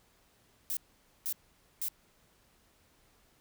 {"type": "noise bursts", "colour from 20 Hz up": "violet", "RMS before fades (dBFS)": -34, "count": 3, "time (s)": [0.7, 1.884], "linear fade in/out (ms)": 0, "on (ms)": 68, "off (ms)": 490, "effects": ["pink hiss -67 dBFS RMS until 3.4 s"]}